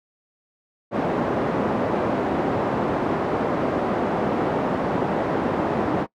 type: band-pass noise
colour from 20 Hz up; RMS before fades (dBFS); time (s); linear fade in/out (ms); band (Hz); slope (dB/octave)
pink; -23; 0.91-6.07; 50; 210 to 900; 12
effects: noise-tail reverb RT60 0.1 s tail -23 dB re dry